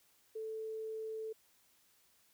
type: tone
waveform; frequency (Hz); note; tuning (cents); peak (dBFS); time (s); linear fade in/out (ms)
sine; 440; A4; 0; -39; 0.35-1.33; 10
effects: white hiss -70 dBFS RMS until 2.33 s